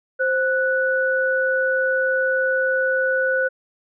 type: tone pair together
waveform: sine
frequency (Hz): 523.3 / 1480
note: C5 / F#6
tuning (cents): 0 / 0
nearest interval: octave + tritone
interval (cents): 1800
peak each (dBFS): -20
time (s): 0.19-3.49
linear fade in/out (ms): 20
effects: none